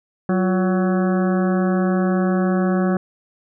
harmonic tone with a mistuned harmonic, 186.9 Hz, F#3, 18 cents sharp, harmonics 1 / 2 / 3 / 4 / 6 / 7 / 8 / 9, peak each -17 / -23 / -27 / -29 / -33 / -34 / -35 / -36 dBFS, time 0.29-2.97 s, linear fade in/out 2 ms, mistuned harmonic 2, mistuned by -79 cents, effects none

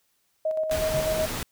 sine tone with tremolo, 629 Hz, D#5, 19 cents sharp, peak -22 dBFS, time 0.45-1.26 s, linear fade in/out 5 ms, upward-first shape square, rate 8.1 Hz, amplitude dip 40%
pink noise, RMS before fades -31 dBFS, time 0.71-1.43 s, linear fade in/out 2 ms
sine tone with exponential decay, 140 Hz, C#3, 18 cents sharp, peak -25 dBFS, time 0.94-1.12 s, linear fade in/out 2 ms, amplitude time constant 39 ms
effects white hiss -70 dBFS RMS until 1.51 s

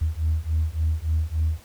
sine beating tone pair, 77.5 / 81 Hz, D#2 / E2, -6 / -30 cents, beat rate 3.5 Hz, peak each -23 dBFS, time 0.01-1.6 s, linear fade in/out 10 ms, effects tanh soft clip ceiling -15 dBFS + pink hiss -51 dBFS RMS until 1.64 s

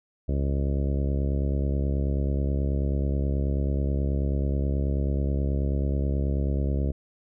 harmonic tone, 69.3 Hz, C#2, in tune, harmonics 1 / 2 / 3 / 4 / 5 / 6 / 7 / 8 / 9, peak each -24 / -30 / -34 / -36 / -38 / -40 / -41 / -42 / -43 dBFS, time 0.28-6.92 s, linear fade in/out 10 ms, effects none

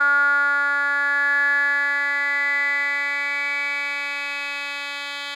10% pulse tone with band-pass filter sweep, 284.6 Hz, C#4, 46 cents sharp, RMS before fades -22 dBFS, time 0-5.35 s, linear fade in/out 10 ms, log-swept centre 1400 to 2900 Hz, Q 9.7, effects none

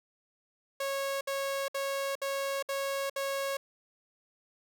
sawtooth tone bursts, 550 Hz, C#5, 14 cents flat, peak -27 dBFS, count 6, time 0.8-3.57 s, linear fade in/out 5 ms, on 410 ms, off 62 ms, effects none

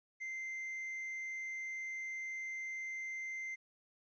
triangle tone, 2083 Hz, C7, 8 cents flat, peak -38 dBFS, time 0.2-3.56 s, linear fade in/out 20 ms, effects resampled to 16000 Hz + 13-bit

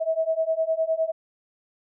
sine beating tone pair, 640 / 649.8 Hz, D#5 / E5, +49 / -25 cents, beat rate 9.8 Hz, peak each -25 / -24 dBFS, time 0-1.12 s, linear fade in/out 20 ms, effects none

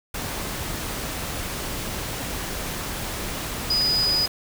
sine tone in noise, 4961 Hz, D#8, 6 cents flat, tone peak -19 dBFS, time 3.7-4.26 s, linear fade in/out 5 ms, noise pink, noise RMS -30 dBFS, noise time 0.14-4.28 s, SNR +8 dB, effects none

